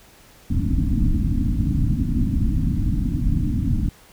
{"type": "low-pass noise", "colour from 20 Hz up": "pink", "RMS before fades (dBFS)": -20, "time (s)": [0.5, 3.89], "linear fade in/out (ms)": 5, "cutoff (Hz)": 300, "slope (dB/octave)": 96, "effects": ["pink hiss -50 dBFS RMS until 4.12 s"]}